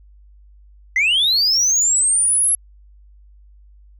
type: linear sweep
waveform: sine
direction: up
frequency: 1976 to 11190 Hz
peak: -11 dBFS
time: 0.96-2.55 s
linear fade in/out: 2 ms
effects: tanh soft clip ceiling -12 dBFS + added 50 Hz sine -44 dBFS peak until 3.99 s